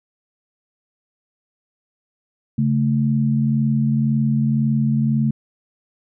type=tone pair together; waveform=sine; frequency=138.59 / 220.5 Hz; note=C#3 / A3; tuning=0 / +4 cents; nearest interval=minor sixth; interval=804 cents; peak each=-18 dBFS; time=2.58-5.31 s; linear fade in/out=5 ms; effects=none